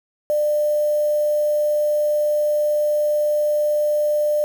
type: tone with quantisation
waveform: sine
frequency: 597 Hz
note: D5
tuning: 28 cents sharp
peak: -16 dBFS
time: 0.3-4.44 s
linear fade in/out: 0 ms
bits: 6
effects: none